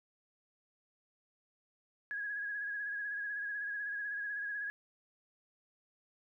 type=tone with vibrato; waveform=sine; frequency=1661.2 Hz; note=G#6; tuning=in tune; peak=-36 dBFS; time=2.11-4.7 s; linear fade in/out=0 ms; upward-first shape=sine; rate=16 Hz; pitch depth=42 cents each way; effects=13-bit